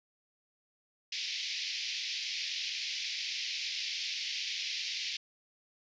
white band-pass noise, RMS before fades -37 dBFS, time 1.12-5.17 s, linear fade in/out 5 ms, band 2100 to 5500 Hz, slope 48 dB/octave, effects resampled to 16000 Hz

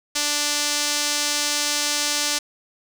sawtooth tone with band-pass filter, 293.7 Hz, D4, in tune, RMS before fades -23 dBFS, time 0.15-2.39 s, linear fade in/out 10 ms, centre 6000 Hz, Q 1.3, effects 7-bit

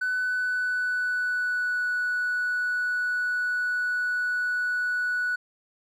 triangle tone with pitch glide, 1500 to 1475.9 Hz, F#6 to F#6, +23 to -5 cents, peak -21 dBFS, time 0.01-5.36 s, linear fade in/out 10 ms, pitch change -28 cents, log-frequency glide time 0.2-1.86 s, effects tanh soft clip ceiling -20 dBFS

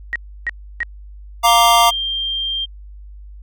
sine tone bursts, 1890 Hz, A#6, 23 cents sharp, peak -17 dBFS, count 3, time 0.13-0.831 s, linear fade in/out 0 ms, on 27 ms, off 310 ms
square chord, Bb major, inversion second, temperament equal, 698.5 / 932.3 / 1174.7 Hz, F5 / Bb5 / D6, 0 / 0 / 0 cents, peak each -15 dBFS, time 1.43-1.91 s, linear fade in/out 20 ms
sine tone, 3180 Hz, G7, 24 cents sharp, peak -19 dBFS, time 1.46-2.66 s, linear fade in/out 20 ms
effects added 50 Hz sine -34 dBFS peak until 3.42 s

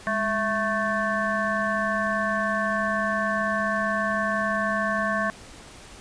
harmonic tone with a mistuned harmonic, 220 Hz, A3, in tune, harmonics 1 / 3 / 5 / 7 / 8, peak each -30 / -28 / -28 / -30 / -29 dBFS, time 0.07-5.3 s, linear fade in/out 0 ms, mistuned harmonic 1, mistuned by -110 cents, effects pink hiss -45 dBFS RMS until 6 s + resampled to 22050 Hz

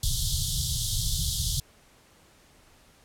pink band-stop noise, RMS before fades -27 dBFS, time 0.03-1.6 s, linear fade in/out 2 ms, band 160 to 3200 Hz, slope 96 dB/octave, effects pink hiss -58 dBFS RMS until 3.04 s + low-pass 12000 Hz 12 dB/octave

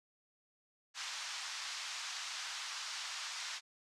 white band-pass noise, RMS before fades -43 dBFS, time 0.94-3.61 s, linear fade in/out 50 ms, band 900 to 6300 Hz, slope 24 dB/octave, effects low-pass 11000 Hz 12 dB/octave

